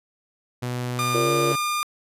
sawtooth tone with pitch glide, 123.5 to 139.43 Hz, B2 to C#3, 0 to +10 cents, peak -22 dBFS, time 0.62-1.56 s, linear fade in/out 10 ms, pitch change +210 cents, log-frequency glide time 1.13-1.3 s
sawtooth tone, 1206 Hz, D6, 46 cents sharp, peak -19 dBFS, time 0.99-1.83 s, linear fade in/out 0 ms
sine chord, Bb major, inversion second, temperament just, 349.6 / 466.2 / 582.7 Hz, F4 / Bb4 / D5, +2 / 0 / -14 cents, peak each -24 / -25 / -29 dBFS, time 1.14-1.53 s, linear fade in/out 10 ms
effects resampled to 32000 Hz

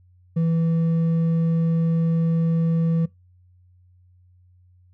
sine tone with hard clipping, 164.81 Hz, E3, in tune, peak -19 dBFS, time 0.36-3.06 s, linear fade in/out 10 ms, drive 4 dB, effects noise-tail reverb RT60 0.2 s tail -23 dB re dry + added 90 Hz sine -52 dBFS peak until 4.93 s

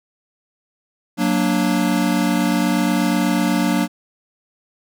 square chord, Gb augmented, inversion none, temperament equal, 185 / 233.1 / 293.7 Hz, Gb3 / Bb3 / D4, 0 / 0 / 0 cents, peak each -21 dBFS, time 1.17-3.88 s, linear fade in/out 50 ms, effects none

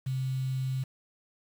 sine tone with quantisation, 131.2 Hz, C3, 5 cents sharp, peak -28 dBFS, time 0.06-0.84 s, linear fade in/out 10 ms, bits 8, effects none

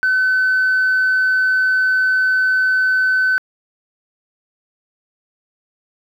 sine tone, 1517 Hz, F#6, 43 cents sharp, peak -11 dBFS, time 0.03-3.38 s, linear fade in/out 0 ms, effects tanh soft clip ceiling -10 dBFS + 8-bit

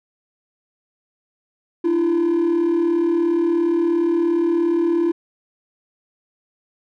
triangle tone pair together, 302.9 / 340 Hz, D#4 / F4, -46 / -46 cents, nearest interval major second, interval 200 cents, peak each -20 / -13 dBFS, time 1.84-5.12 s, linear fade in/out 10 ms, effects tanh soft clip ceiling -11 dBFS

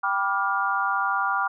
sine chord, G dominant seventh, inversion none, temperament just, 784 / 980 / 1176 / 1411.2 Hz, G5 / B5 / D6 / F6, 0 / -14 / +2 / +18 cents, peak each -28 / -29 / -26 / -26 dBFS, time 0.03-1.48 s, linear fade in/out 10 ms, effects none

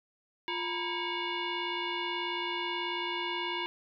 sine tone with frequency modulation, 932.3 Hz, A#5, in tune, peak -31 dBFS, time 0.48-3.66 s, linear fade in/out 0 ms, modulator 641 Hz, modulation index 3.8, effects none

